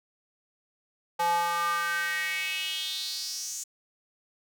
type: tone with high-pass filter sweep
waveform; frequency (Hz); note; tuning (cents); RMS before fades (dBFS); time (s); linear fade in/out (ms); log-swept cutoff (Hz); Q
square; 171.4; F3; -32; -30; 1.19-3.64; 10; 760 to 7000; 4.8
effects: none